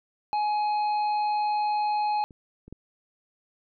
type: harmonic tone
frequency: 840 Hz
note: G#5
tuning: 19 cents sharp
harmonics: 1 / 3 / 5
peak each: -23 / -41 / -42 dBFS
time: 0.33-2.24 s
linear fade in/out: 0 ms
type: clicks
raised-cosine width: 3 ms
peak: -36 / -33 / -26 dBFS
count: 3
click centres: 2.308 / 2.68 / 2.726 s
effects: none